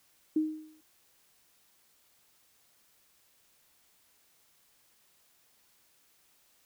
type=tone with exponential decay; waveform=sine; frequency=311.1 Hz; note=D#4; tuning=in tune; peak=-22 dBFS; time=0.36-0.81 s; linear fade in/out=5 ms; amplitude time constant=96 ms; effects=white hiss -67 dBFS RMS until 6.65 s